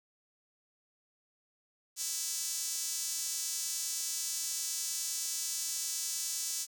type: tone with high-pass filter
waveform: sawtooth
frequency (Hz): 329.6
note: E4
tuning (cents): 0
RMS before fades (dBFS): -36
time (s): 1.96-6.67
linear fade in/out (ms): 50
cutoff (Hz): 6400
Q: 2
effects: 10-bit